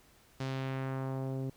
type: tone with low-pass filter sweep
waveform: sawtooth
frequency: 133 Hz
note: C3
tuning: 29 cents sharp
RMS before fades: -36 dBFS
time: 0.4-1.5 s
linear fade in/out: 5 ms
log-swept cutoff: 5600 to 380 Hz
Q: 1.1
effects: pink hiss -63 dBFS RMS until 1.56 s